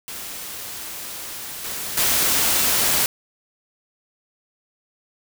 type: noise with level steps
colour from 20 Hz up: white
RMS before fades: -33 / -29 / -19 dBFS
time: 0.08-3.06 s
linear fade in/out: 0 ms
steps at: 1.64 / 1.97 s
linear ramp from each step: 5 ms
effects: none